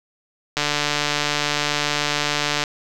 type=click train; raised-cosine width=0.2 ms; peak=-3 dBFS; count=305; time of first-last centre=0.57-2.638 s; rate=147 Hz; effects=none